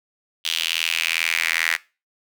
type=tone with high-pass filter sweep; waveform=square; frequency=41.2 Hz; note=E1; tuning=in tune; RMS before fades=-23 dBFS; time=0.44-1.77 s; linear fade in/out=20 ms; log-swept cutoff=3200 to 1900 Hz; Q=3.9; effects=noise-tail reverb RT60 0.3 s tail -20 dB re dry